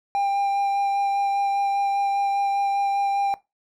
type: tone with vibrato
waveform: triangle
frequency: 797 Hz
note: G5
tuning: 28 cents sharp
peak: -18 dBFS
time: 0.15-3.34 s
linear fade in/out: 0 ms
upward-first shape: sine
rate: 5 Hz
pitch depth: 9 cents each way
effects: noise-tail reverb RT60 0.2 s tail -18 dB re dry

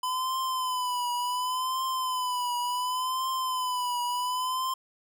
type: tone with vibrato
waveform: square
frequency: 1008 Hz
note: B5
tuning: 35 cents sharp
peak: -28 dBFS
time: 0.03-4.74 s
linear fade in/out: 5 ms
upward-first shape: triangle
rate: 0.69 Hz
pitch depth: 70 cents each way
effects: none

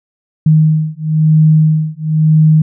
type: beating tone pair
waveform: sine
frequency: 155.56 / 156.56 Hz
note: D#3 / D#3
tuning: 0 / +11 cents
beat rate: 1 Hz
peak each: -10 dBFS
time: 0.46-2.62 s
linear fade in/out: 5 ms
effects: none

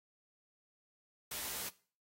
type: noise with comb filter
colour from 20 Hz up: white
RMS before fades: -41 dBFS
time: 1.31-1.69 s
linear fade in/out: 5 ms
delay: 15 ms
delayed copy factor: +0.8
effects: noise-tail reverb RT60 0.4 s tail -19 dB re dry + AAC 48 kbps

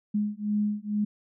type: beating tone pair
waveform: sine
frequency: 207.7 / 209.9 Hz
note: G#3 / G#3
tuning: 0 / +19 cents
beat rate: 2.2 Hz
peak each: -28 dBFS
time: 0.14-1.05 s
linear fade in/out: 10 ms
effects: none

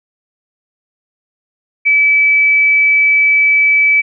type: tone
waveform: sine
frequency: 2300 Hz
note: D7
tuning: 37 cents flat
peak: -7 dBFS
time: 1.85-4.02 s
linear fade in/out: 20 ms
effects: none

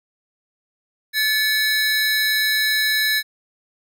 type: tone cluster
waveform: square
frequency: 1730 / 2226 / 3864 / 4063 Hz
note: A6 / C#7 / B7 / B7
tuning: -30 / +7 / -39 / +48 cents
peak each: -20 / -28 / -25 / -25 dBFS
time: 1.13-3.23 s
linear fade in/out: 50 ms
effects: none

